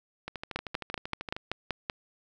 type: two click trains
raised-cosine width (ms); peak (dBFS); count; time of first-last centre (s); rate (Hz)
0.3; -14 / -20; 8 / 15; 0.56-1.898 / 0.28-1.365; 5.23 / 12.9
effects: none